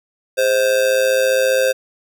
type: tone with amplitude modulation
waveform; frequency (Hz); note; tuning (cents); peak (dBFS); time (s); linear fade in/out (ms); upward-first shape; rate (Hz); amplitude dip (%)
square; 523.3; C5; 0; -11; 0.37-1.73; 20; sine; 115; 65
effects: none